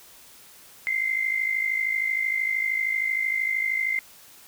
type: tone pair together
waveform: sine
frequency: 2074 / 2127 Hz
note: C7 / C7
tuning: -16 / +28 cents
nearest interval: unison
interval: 44 cents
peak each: -24 / -28 dBFS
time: 0.87-3.99 s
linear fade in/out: 0 ms
effects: white hiss -50 dBFS RMS until 4.47 s